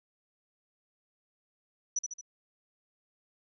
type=tone with echo; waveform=sine; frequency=5920 Hz; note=F#8; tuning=in tune; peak=-27 dBFS; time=1.96-1.99 s; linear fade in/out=5 ms; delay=74 ms; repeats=3; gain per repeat=-5 dB; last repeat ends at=2.212 s; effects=none